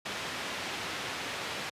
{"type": "low-pass noise", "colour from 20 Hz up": "white", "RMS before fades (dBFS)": -37, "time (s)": [0.05, 1.7], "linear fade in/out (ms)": 10, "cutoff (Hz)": 3200, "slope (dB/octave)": 12, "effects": ["high-pass 100 Hz 12 dB/octave", "resampled to 32000 Hz"]}